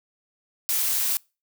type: noise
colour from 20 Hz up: blue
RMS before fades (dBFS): -24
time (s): 0.69-1.17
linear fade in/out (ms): 0
effects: noise-tail reverb RT60 0.3 s tail -26 dB re dry

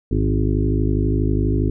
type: harmonic tone with a mistuned harmonic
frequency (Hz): 52.3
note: G#1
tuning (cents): +13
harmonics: 1 / 2 / 3 / 5 / 6 / 7 / 8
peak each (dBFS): -20 / -21 / -26 / -24 / -26 / -27 / -30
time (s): 0.11-1.7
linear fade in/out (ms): 5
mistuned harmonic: 1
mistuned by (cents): +81
effects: none

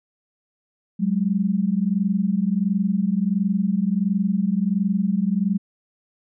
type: tone pair together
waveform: sine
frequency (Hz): 186.27 / 207.7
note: F#3 / G#3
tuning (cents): +12 / 0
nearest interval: major second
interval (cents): 188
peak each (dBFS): -21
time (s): 0.99-5.58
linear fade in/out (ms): 20
effects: none

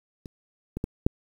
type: clicks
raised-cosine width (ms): 3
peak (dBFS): -27 / -18 / -14 / -6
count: 4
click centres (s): 0.258 / 0.77 / 0.841 / 1.065
effects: 8-bit

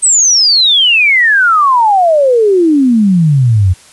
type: exponential sweep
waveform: sine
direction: down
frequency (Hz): 8372 to 87.31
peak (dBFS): -5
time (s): 0.02-3.74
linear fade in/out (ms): 20
effects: white hiss -40 dBFS RMS until 3.92 s + resampled to 24000 Hz

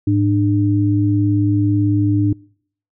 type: tone pair together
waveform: sine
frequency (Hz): 105.82 / 299.3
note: G#2 / D4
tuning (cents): +33 / +33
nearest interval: octave + tritone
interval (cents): 1800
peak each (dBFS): -15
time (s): 0.07-2.33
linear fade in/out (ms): 5
effects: noise-tail reverb RT60 0.6 s tail -26 dB re dry

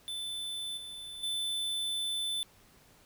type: tone with level steps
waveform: square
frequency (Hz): 3520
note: A7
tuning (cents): 0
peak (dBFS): -36 / -42 / -32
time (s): 0.08-2.43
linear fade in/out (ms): 0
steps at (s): 0.77 / 1.23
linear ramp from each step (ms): 5
effects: pink hiss -61 dBFS RMS until 3.05 s

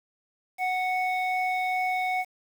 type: tone pair together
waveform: sine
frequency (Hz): 739.8 / 2217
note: F#5 / C#7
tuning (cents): 0 / 0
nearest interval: octave + perfect fifth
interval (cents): 1900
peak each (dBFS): -24 / -27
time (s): 0.58-2.25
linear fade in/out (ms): 50
effects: tanh soft clip ceiling -21 dBFS + 8-bit

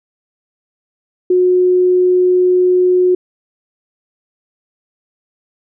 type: tone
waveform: sine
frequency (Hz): 363.6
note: F#4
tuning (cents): -30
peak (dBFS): -8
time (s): 1.3-3.15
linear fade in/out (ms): 5
effects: none

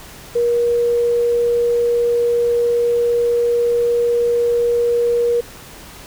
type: tone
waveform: sine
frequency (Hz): 475.4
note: A#4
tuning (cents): +34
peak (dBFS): -13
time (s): 0.35-5.41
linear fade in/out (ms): 10
effects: pink hiss -38 dBFS RMS until 6.06 s

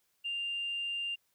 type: tone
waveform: sine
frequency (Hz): 2794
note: F7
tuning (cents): 0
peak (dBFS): -32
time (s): 0.24-1.16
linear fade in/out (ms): 20
effects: tanh soft clip ceiling -28 dBFS + white hiss -75 dBFS RMS until 1.34 s

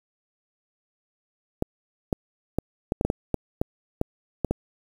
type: clicks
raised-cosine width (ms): 2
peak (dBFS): -9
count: 12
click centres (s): 1.624 / 2.128 / 2.586 / 2.921 / 3.011 / 3.05 / 3.101 / 3.343 / 3.615 / 4.014 / 4.447 / 4.51
effects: 7-bit

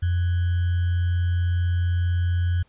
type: tone with sample-and-hold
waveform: sine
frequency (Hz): 87.8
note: F2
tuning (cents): +10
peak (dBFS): -19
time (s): 0.02-2.63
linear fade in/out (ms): 10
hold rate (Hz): 1575
effects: pink hiss -63 dBFS RMS until 2.68 s + resampled to 8000 Hz

